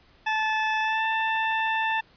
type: tone with pitch glide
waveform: 20% pulse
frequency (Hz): 871 to 887.2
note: A5 to A5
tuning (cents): -18 to +14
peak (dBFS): -18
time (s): 0.26-2.01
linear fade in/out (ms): 10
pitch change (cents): +32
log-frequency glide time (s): 0.8-1.05
effects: pink hiss -58 dBFS RMS until 2.16 s + resampled to 11025 Hz